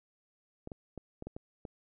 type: clicks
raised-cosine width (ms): 2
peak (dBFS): -28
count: 7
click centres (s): 0.674 / 0.718 / 0.977 / 1.224 / 1.27 / 1.365 / 1.652
effects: none